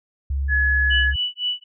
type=tone with pitch glide; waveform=sine; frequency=68.8 to 67.85 Hz; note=C#2 to C#2; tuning=-12 to -36 cents; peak=-20 dBFS; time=0.3-1.16 s; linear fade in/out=5 ms; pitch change=-24 cents; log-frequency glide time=0.62-1.03 s
type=tone; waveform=sine; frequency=1695 Hz; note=G#6; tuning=35 cents sharp; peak=-17 dBFS; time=0.48-1.14 s; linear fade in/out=50 ms
type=tone with tremolo; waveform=sine; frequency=2960 Hz; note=F#7; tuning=in tune; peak=-19 dBFS; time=0.9-1.64 s; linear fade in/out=10 ms; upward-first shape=sine; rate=3.9 Hz; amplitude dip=100%
effects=none